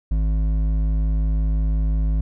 triangle tone with hard clipping, 52.8 Hz, G#1, 29 cents sharp, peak -19 dBFS, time 0.11-2.21 s, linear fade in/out 5 ms, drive 12 dB, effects none

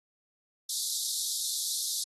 pink high-pass noise, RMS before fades -32 dBFS, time 0.69-2.04 s, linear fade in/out 5 ms, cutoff 3600 Hz, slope 96 dB/octave, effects AAC 32 kbps

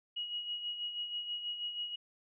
sine tone with tremolo, 2900 Hz, F#7, 35 cents flat, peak -34 dBFS, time 0.16-1.96 s, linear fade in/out 10 ms, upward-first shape sine, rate 6.2 Hz, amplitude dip 55%, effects none

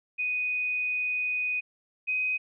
sine tone pair in turn, 2489 / 2511 Hz, D#7 / D#7, 0 / +15 cents, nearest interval unison, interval 15 cents, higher second, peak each -26 / -25 dBFS, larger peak second, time 0.18-1.61 / 2.07-2.38 s, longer first, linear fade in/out 20 ms, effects none

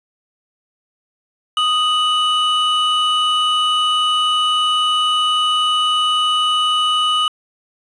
triangle tone pair together, 1243.7 / 2960 Hz, D#6 / F#7, -1 / 0 cents, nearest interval octave + minor third, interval 1501 cents, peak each -15 dBFS, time 1.57-7.28 s, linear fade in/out 2 ms, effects resampled to 24000 Hz + 7-bit

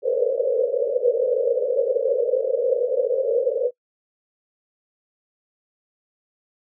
pink band-pass noise, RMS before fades -21 dBFS, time 0.02-3.71 s, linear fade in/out 50 ms, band 460 to 550 Hz, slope 96 dB/octave, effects noise-tail reverb RT60 0.1 s tail -23 dB re dry

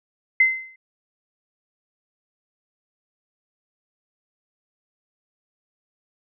sine tone with exponential decay, 2064 Hz, C7, 24 cents flat, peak -10 dBFS, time 0.4-0.76 s, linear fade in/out 5 ms, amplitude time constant 78 ms, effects none

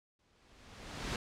pink noise with exponential growth, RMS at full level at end -35 dBFS, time 0.19-1.16 s, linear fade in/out 2 ms, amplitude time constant 210 ms, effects low-pass 6000 Hz 12 dB/octave

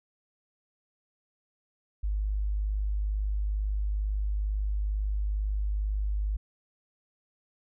sine tone, 51.1 Hz, G#1, 27 cents flat, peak -26 dBFS, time 2.03-6.37 s, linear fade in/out 10 ms, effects none

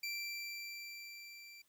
25% pulse tone with level ramp, 2349 Hz, D7, in tune, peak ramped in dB -34 to -49 dBFS, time 0.03-1.62 s, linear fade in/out 5 ms, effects white hiss -75 dBFS RMS until 1.68 s

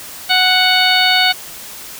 harmonic tone, 740 Hz, F#5, in tune, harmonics 1 / 2 / 3 / 4 / 5 / 6, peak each -17 / -17 / -17 / -17 / -17 / -17 dBFS, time 0.29-1.33 s, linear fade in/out 20 ms, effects white hiss -32 dBFS RMS until 1.99 s

